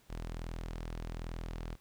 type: tone with low-pass filter sweep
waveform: sawtooth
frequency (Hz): 41.2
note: E1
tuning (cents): 0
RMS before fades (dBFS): -41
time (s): 0.09-1.76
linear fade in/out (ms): 20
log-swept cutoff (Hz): 9600 to 6300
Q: 0.7
effects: pink hiss -66 dBFS RMS until 1.8 s